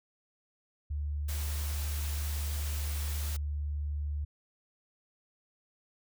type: tone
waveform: sine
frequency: 73.42 Hz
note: D2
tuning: in tune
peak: -31 dBFS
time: 0.9-4.25 s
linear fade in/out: 10 ms
type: high-pass noise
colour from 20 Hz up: white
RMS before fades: -42 dBFS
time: 1.28-3.37 s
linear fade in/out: 10 ms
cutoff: 130 Hz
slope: 12 dB/octave
effects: none